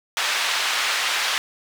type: band-pass noise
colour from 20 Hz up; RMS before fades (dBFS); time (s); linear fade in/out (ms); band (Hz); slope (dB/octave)
white; -23; 0.17-1.38; 0; 930 to 3700; 12
effects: none